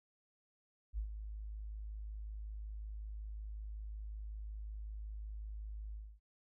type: tone with ADSR envelope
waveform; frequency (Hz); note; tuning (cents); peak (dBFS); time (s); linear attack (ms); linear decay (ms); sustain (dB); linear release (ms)
sine; 52.7; G#1; +26; -34; 0.93-6.2; 50; 93; -8; 260
effects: none